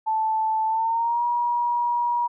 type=tone with pitch glide; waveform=sine; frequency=878 to 957.5 Hz; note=A5 to A#5; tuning=-4 to +46 cents; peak=-20 dBFS; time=0.06-2.28 s; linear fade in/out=20 ms; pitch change=+150 cents; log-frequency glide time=0.66-1.24 s; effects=none